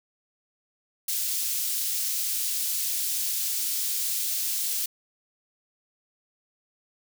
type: high-pass noise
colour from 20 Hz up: white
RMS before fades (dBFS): -28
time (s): 1.08-4.86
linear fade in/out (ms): 5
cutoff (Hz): 4100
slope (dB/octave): 12
effects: none